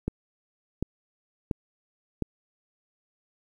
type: clicks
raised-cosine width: 3 ms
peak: -14 dBFS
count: 4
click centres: 0.08 / 0.826 / 1.512 / 2.223 s
effects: 9-bit